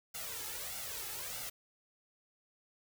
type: noise with flanger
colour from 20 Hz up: white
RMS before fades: -42 dBFS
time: 0.14-1.5 s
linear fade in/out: 10 ms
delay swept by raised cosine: 1.4 to 2.35 ms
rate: 1.6 Hz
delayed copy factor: +0.75
effects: none